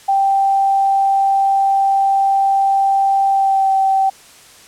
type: tone with pitch glide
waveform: sine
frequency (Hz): 784 to 773.7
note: G5 to G5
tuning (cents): 0 to -23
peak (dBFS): -11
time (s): 0.08-4.1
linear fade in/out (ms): 10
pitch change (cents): -23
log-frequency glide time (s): 3.3-3.71
effects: white hiss -43 dBFS RMS until 4.67 s + low-pass 10000 Hz 12 dB/octave